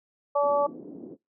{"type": "harmonic tone", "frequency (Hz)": 286.9, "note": "D4", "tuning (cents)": -40, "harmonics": [2, 3, 4], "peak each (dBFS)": [-22, -28, -27], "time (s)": [0.35, 0.67], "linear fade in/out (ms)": 10}
{"type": "band-pass noise", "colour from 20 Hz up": "pink", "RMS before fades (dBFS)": -42, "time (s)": [0.41, 1.17], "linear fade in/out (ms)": 50, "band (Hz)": [230, 400], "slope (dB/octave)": 24}
{"effects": ["noise-tail reverb RT60 0.2 s tail -24 dB re dry"]}